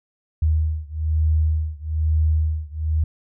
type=beating tone pair; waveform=sine; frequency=77.78 / 78.88 Hz; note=D#2 / D#2; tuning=0 / +24 cents; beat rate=1.1 Hz; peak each=-20 / -21 dBFS; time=0.42-3.04 s; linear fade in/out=5 ms; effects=none